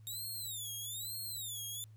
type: tone with vibrato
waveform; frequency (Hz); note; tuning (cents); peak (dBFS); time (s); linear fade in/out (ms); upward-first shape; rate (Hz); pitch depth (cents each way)
10% pulse; 3729; A#7; 0; -33; 0.07-1.84; 0; sine; 1.1; 230
effects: added 108 Hz sine -53 dBFS peak until 1.96 s + pink hiss -75 dBFS RMS until 1.96 s